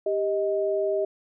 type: tone pair together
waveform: sine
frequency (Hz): 395 / 627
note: G4 / D#5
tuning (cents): +13 / +13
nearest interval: minor sixth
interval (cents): 800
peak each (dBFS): -25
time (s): 0.06-1.05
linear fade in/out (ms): 5
effects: none